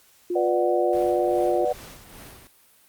sine tone, 353.5 Hz, F4, 21 cents sharp, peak -23 dBFS, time 0.3-1.65 s, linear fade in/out 5 ms
sine chord, B minor, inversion none, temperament just, 493.9 / 592.7 / 740.8 Hz, B4 / D5 / F#5, 0 / +16 / +2 cents, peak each -25 / -24 / -26 dBFS, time 0.35-1.73 s, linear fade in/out 10 ms
pink noise with tremolo, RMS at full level -42 dBFS, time 0.93-2.47 s, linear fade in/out 0 ms, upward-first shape sine, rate 2.5 Hz, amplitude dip 50%
effects white hiss -57 dBFS RMS until 2.88 s + Opus 48 kbps

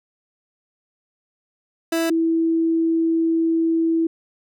30% pulse / sine tone pair in turn, 329.6 / 328 Hz, E4 / E4, 0 / -9 cents, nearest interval unison, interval 9 cents, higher first, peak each -16 dBFS, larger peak neither, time 1.92-2.1 / 2.1-4.07 s, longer second, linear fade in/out 5 ms, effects none

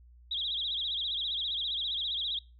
sine tone with vibrato, 3541 Hz, A7, 10 cents sharp, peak -30 dBFS, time 0.31-2.39 s, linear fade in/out 5 ms, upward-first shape sine, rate 15 Hz, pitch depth 180 cents each way, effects noise-tail reverb RT60 0.3 s tail -23 dB re dry + added 60 Hz sine -53 dBFS peak until 2.59 s

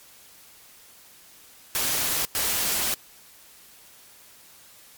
white noise bursts at uneven times, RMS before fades -25 dBFS, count 2, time 1.75-2.25 / 2.35-2.94 s, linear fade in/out 0 ms, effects white hiss -51 dBFS RMS until 4.97 s + MP3 96 kbps

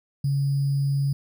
sine tone with sample-and-hold, 139.6 Hz, C#3, 13 cents sharp, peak -20 dBFS, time 0.24-1.13 s, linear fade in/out 5 ms, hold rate 4900 Hz, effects none

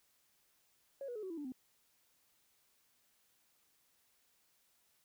sine tone with pitch steps, 551 / 485.2 / 427.3 / 376.3 / 331.4 / 291.9 / 257.1 Hz, C#5 / B4 / G#4 / F#4 / E4 / D4 / C4, -11 / -31 / +49 / +29 / +9 / -10 / -30 cents, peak -40 dBFS, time 1.01-1.521 s, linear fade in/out 2 ms, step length 73 ms, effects tanh soft clip ceiling -36 dBFS + white hiss -74 dBFS RMS until 5.04 s

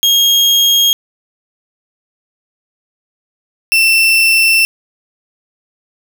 35% pulse tone pair in turn, 3256 / 2682 Hz, G#7 / E7, -35 / +29 cents, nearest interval minor third, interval 336 cents, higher first, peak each -6 dBFS, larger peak neither, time 0.03-0.93 / 3.72-4.65 s, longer second, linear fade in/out 0 ms, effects none

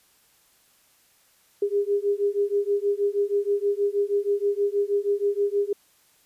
sine beating tone pair, 402.2 / 408.5 Hz, G4 / G#4, +44 / -29 cents, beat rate 6.3 Hz, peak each -24 dBFS, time 1.62-5.73 s, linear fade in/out 5 ms, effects white hiss -61 dBFS RMS until 6.25 s + resampled to 32000 Hz

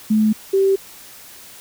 sine tone pair in turn, 215.7 / 388.4 Hz, A3 / G4, -34 / -16 cents, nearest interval minor seventh, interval 1018 cents, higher second, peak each -12 dBFS, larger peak neither, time 0.1-0.33 / 0.53-0.76 s, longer neither, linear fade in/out 10 ms, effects white hiss -41 dBFS RMS until 1.6 s

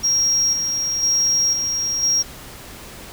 triangle tone with tremolo, 5610 Hz, F8, 7 cents sharp, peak -13 dBFS, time 0.03-2.23 s, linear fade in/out 20 ms, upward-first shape square, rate 1 Hz, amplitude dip 45%, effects tanh soft clip ceiling -9 dBFS + pink hiss -38 dBFS RMS until 3.12 s

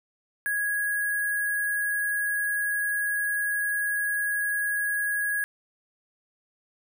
sine tone with sample-and-hold, 1661.2 Hz, G#6, in tune, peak -24 dBFS, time 0.46-5.44 s, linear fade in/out 0 ms, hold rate 11025 Hz, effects none

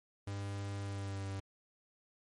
45% pulse tone with pitch glide, 100 to 97.72 Hz, G2 to G2, +35 to -5 cents, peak -38 dBFS, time 0.27-1.4 s, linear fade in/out 5 ms, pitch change -40 cents, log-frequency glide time 0.83-1.26 s, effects MP3 48 kbps

